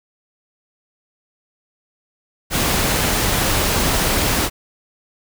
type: noise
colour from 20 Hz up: pink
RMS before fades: -18 dBFS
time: 2.5-4.5 s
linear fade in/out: 50 ms
effects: none